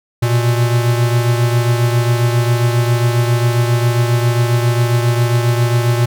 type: beating tone pair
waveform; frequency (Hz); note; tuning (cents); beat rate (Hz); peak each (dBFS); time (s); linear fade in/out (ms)
square; 118.5 / 125.9; A#2 / B2; +29 / +34; 7.4; -13 / -20; 0.22-6.06; 10
effects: none